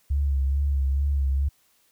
sine tone with vibrato, 69.3 Hz, C#2, in tune, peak -20 dBFS, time 0.1-1.49 s, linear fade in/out 10 ms, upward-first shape sine, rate 2.3 Hz, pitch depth 47 cents each way, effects white hiss -64 dBFS RMS until 1.91 s

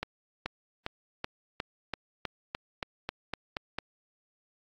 accelerating click train, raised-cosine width 0.3 ms, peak -16 dBFS, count 13, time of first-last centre 0.03-3.786 s, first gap 430 ms, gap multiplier 0.94, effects AAC 48 kbps

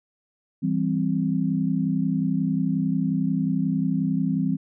sine chord, C major, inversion first, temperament equal, 164.81 / 196 / 261.6 Hz, E3 / G3 / C4, 0 / 0 / 0 cents, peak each -25 dBFS, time 0.62-4.57 s, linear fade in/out 20 ms, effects none

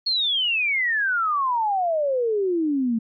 sine exponential sweep, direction down, 4376 to 220 Hz, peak -19 dBFS, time 0.06-2.99 s, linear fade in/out 10 ms, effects MP3 48 kbps

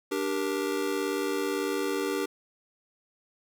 square chord, G minor, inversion second, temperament just, 294 / 392 / 470.4 Hz, D4 / G4 / Bb4, +2 / 0 / +16 cents, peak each -33 / -31 / -34 dBFS, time 0.11-2.26 s, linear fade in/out 10 ms, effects none

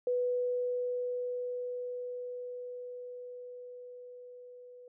sine tone with level ramp, 493.9 Hz, B4, in tune, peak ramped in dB -27 to -49 dBFS, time 0.07-4.88 s, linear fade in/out 2 ms, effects none

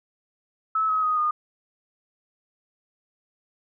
sine tone with pitch steps, 1300 / 1274 / 1248.5 / 1223.5 Hz, E6 / D#6 / D#6 / D#6, -24 / +41 / +6 / -29 cents, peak -20 dBFS, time 0.75-1.31 s, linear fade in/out 5 ms, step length 140 ms, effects none

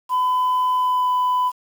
sine tone with pitch glide, 1007 to 1000 Hz, B5 to B5, +33 to +21 cents, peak -14 dBFS, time 0.09-1.52 s, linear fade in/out 50 ms, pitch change -12 cents, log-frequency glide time 0.74-1.1 s, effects tanh soft clip ceiling -15 dBFS + 7-bit

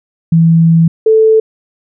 sine tone pair in turn, 164.81 / 440 Hz, E3 / A4, 0 / 0 cents, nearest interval octave + perfect fourth, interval 1700 cents, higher second, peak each -4 dBFS, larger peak neither, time 0.32-0.88 / 1.06-1.4 s, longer first, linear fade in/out 5 ms, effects none

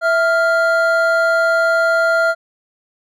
triangle tone pair together, 659.2 / 1396.9 Hz, E5 / F6, 0 / 0 cents, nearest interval octave + minor second, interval 1300 cents, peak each -13 dBFS, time 0.01-2.35 s, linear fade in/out 50 ms, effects none

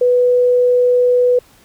sine tone, 493.9 Hz, B4, in tune, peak -9 dBFS, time 0.01-1.39 s, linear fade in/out 5 ms, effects pink hiss -49 dBFS RMS until 1.64 s

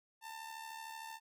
sawtooth tone with amplitude modulation, 895 Hz, A5, 29 cents sharp, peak -39 dBFS, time 0.21-1.2 s, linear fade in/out 50 ms, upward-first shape sine, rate 73.2 Hz, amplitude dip 60%, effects none

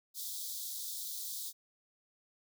white high-pass noise, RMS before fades -41 dBFS, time 0.14-1.53 s, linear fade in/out 50 ms, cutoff 3400 Hz, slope 96 dB/octave, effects none

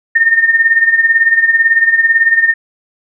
sine tone with tremolo, 1823 Hz, A#6, 39 cents flat, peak -4 dBFS, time 0.15-2.54 s, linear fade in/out 10 ms, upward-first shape sine, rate 18 Hz, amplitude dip 70%, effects none

